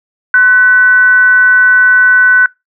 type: tone with frequency modulation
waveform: sine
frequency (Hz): 1500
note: F#6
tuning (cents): +23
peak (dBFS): -3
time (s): 0.34-2.46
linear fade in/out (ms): 2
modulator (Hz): 441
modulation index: 0.24
effects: noise-tail reverb RT60 0.2 s tail -25 dB re dry